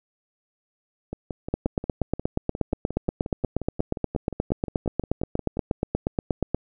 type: two click trains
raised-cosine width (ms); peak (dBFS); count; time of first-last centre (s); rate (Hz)
2; -9 / -18; 43 / 26; 1.54-6.546 / 1.13-5.57; 8.39 / 5.63
effects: none